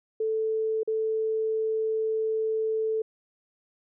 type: tone with dropouts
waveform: sine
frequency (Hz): 440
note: A4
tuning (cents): 0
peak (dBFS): -24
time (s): 0.2-3.02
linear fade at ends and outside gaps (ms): 5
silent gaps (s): 0.833-0.875
effects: none